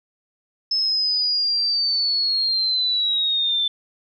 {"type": "linear sweep", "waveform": "sine", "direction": "down", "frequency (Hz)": [5230, 3520], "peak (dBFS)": -18, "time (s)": [0.71, 3.68], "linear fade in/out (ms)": 5, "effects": []}